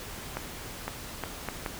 accelerating click train, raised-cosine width 0.5 ms, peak -16 dBFS, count 5, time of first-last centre 0.37-1.662 s, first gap 510 ms, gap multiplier 0.7, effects pink hiss -41 dBFS RMS until 1.79 s

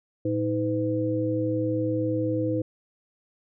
sine tone cluster, 114 / 316.8 / 504 Hz, A#2 / D#4 / B4, -38 / +31 / +35 cents, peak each -29 / -26 / -28 dBFS, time 0.25-2.62 s, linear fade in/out 5 ms, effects none

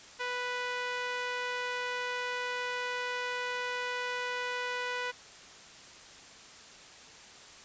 sawtooth tone with band-pass filter, 493.9 Hz, B4, in tune, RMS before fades -35 dBFS, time 0.19-5.12 s, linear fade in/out 20 ms, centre 1900 Hz, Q 0.99, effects white hiss -51 dBFS RMS until 7.64 s + resampled to 16000 Hz

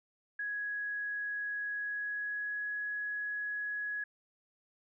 sine tone with pitch glide, 1668 to 1677.7 Hz, G#6 to G#6, +7 to +17 cents, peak -34 dBFS, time 0.39-4.04 s, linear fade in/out 5 ms, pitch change +10 cents, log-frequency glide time 1.73-2.71 s, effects none

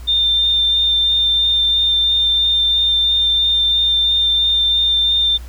sine tone with vibrato, 3600 Hz, A7, 39 cents sharp, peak -12 dBFS, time 0.07-5.38 s, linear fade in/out 20 ms, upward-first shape sine, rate 3 Hz, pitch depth 11 cents each way, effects added 60 Hz sine -29 dBFS peak until 5.48 s + pink hiss -44 dBFS RMS until 5.48 s

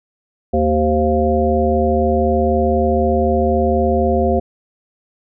harmonic tone with a mistuned harmonic, 77 Hz, D#2, 17 cents flat, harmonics 1 / 3 / 5 / 7 / 9, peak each -19 / -19 / -19 / -19 / -19 dBFS, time 0.53-4.4 s, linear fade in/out 10 ms, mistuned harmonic 7, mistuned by -43 cents, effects none

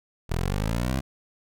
15% pulse linear sweep, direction up, 38.89 to 68.1 Hz, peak -18 dBFS, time 0.29-1.01 s, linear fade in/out 20 ms, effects none

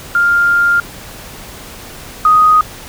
sine tone pair in turn, 1400 / 1247.3 Hz, F6 / D#6, +4 / +4 cents, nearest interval major second, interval 200 cents, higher first, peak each -8 / -5 dBFS, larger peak second, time 0.15-0.8 / 2.25-2.61 s, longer first, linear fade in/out 2 ms, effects pink hiss -32 dBFS RMS until 2.88 s

